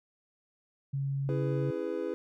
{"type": "tone", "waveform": "sine", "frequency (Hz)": 137.9, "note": "C#3", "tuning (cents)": -9, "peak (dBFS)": -29, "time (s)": [0.93, 1.71], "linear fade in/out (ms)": 10}
{"type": "chord", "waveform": "triangle", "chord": "C# minor seventh", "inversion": "none", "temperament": "just", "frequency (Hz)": [277.2, 332.6, 415.8, 498.9], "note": ["C#4", "E4", "G#4", "B4"], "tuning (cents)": [0, 16, 2, 17], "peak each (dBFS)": [-40, -34, -34, -34], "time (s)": [1.29, 2.14], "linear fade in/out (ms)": 0}
{"effects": []}